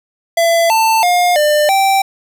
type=tone with pitch steps; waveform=square; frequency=672 / 890 / 711 / 598 / 779 Hz; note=E5 / A5 / F5 / D5 / G5; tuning=+33 / +20 / +31 / +31 / -11 cents; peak=-10 dBFS; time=0.37-2.02 s; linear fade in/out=5 ms; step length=330 ms; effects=none